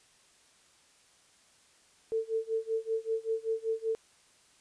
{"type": "tone with tremolo", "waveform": "sine", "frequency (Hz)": 447.1, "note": "A4", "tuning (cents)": 28, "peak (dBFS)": -26, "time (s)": [2.12, 3.95], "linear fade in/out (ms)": 0, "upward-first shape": "sine", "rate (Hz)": 5.2, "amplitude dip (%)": 95, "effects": ["white hiss -63 dBFS RMS until 4.6 s", "resampled to 22050 Hz"]}